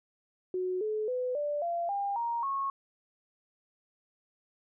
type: tone with pitch steps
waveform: sine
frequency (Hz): 367.6 / 429.6 / 502.2 / 586.9 / 686 / 801.7 / 937.1 / 1095.2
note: F#4 / A4 / B4 / D5 / F5 / G5 / A#5 / C#6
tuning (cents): -11 / -41 / +29 / -1 / -31 / +39 / +9 / -21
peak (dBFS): -29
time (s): 0.54-2.7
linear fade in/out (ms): 2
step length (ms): 270
effects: none